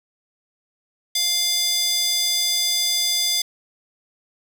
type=tone with high-pass filter; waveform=square; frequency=698.5 Hz; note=F5; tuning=in tune; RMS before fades=-21 dBFS; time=1.15-3.42 s; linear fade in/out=5 ms; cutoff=4200 Hz; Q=2.6; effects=none